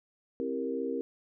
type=chord; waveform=sine; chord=C dominant seventh; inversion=none; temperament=equal with one note detuned; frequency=265.1 / 329.6 / 392 / 466.2 Hz; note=C4 / E4 / G4 / Bb4; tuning=+23 / 0 / 0 / 0 cents; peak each=-35 / -39 / -37 / -34 dBFS; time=0.4-1.01 s; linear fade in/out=0 ms; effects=none